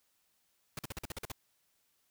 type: noise bursts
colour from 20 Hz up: pink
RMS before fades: -40 dBFS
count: 9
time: 0.77-1.318 s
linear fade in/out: 2 ms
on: 20 ms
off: 46 ms
effects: white hiss -75 dBFS RMS until 2.1 s